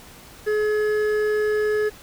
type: tone pair together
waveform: triangle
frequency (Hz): 424.6 / 1698.4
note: G#4 / G#6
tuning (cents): +38 / +38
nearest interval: 2 octaves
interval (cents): 2400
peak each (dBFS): -17 / -28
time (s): 0.46-1.9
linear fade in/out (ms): 20
effects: pink hiss -45 dBFS RMS until 2.02 s